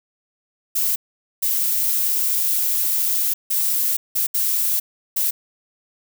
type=noise bursts at uneven times; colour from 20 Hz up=violet; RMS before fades=-20 dBFS; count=6; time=0.75-0.96 / 1.42-3.34 / 3.5-3.97 / 4.15-4.27 / 4.34-4.8 / 5.16-5.31 s; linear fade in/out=10 ms; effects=none